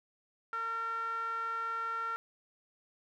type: tone with band-pass filter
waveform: sawtooth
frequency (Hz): 456.3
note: A#4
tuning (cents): -37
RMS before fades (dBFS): -36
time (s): 0.53-2.16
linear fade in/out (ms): 0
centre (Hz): 1400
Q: 7.9
effects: none